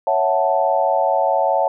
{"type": "chord", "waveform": "sine", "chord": "F# minor seventh", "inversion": "second", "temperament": "equal", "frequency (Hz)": [554.4, 659.3, 740, 880], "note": ["C#5", "E5", "F#5", "A5"], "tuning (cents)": [0, 0, 0, 0], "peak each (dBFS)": -20, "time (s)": [0.07, 1.68], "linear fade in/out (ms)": 2, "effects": []}